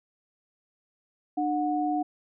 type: tone pair together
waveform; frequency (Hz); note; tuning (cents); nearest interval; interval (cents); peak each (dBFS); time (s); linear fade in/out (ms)
sine; 300 / 731; D4 / F#5; +37 / -21; octave + minor third; 1542; -27; 1.37-2.03; 10
effects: none